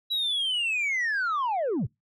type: linear sweep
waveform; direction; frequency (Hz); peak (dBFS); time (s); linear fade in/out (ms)
sine; down; 3932 to 82.41; -22; 0.1-1.87; 20
effects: noise-tail reverb RT60 0.2 s tail -26 dB re dry + tanh soft clip ceiling -23 dBFS